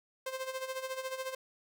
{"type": "tone with tremolo", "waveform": "sawtooth", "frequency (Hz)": 523.3, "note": "C5", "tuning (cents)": 0, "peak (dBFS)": -30, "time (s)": [0.26, 1.35], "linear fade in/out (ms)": 5, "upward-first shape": "sine", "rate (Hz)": 14, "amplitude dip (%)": 70, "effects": []}